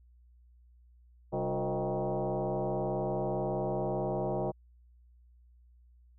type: tone with frequency modulation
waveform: sine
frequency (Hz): 130.6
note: C3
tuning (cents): -3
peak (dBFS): -29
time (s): 1.32-4.52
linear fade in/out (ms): 20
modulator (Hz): 163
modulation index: 4.2
effects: added 60 Hz sine -57 dBFS peak until 6.18 s